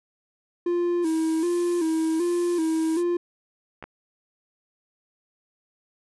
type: tone with vibrato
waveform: triangle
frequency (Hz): 334.7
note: E4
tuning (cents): +26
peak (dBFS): -19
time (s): 0.66-3.17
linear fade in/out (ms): 5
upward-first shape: square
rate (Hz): 1.3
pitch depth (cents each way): 72
type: noise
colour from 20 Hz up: blue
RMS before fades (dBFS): -38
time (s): 1.02-3.04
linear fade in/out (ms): 50
type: clicks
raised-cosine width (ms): 0.5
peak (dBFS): -23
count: 2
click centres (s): 3.826 / 3.84
effects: resampled to 24000 Hz